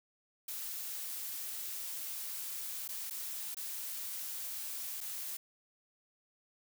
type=noise with dropouts; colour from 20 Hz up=blue; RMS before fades=-41 dBFS; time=0.48-5.37 s; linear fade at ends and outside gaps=5 ms; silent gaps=2.879-2.888 / 3.1-3.107 / 3.546-3.568 / 5.006-5.01 s; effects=none